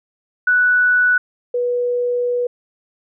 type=tone pair in turn; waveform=sine; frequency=1480 / 488.1 Hz; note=F#6 / B4; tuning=0 / -20 cents; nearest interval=octave + perfect fifth; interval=1920 cents; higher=first; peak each=-11 / -16 dBFS; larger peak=first; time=0.47-1.18 / 1.54-2.47 s; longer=second; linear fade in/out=5 ms; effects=none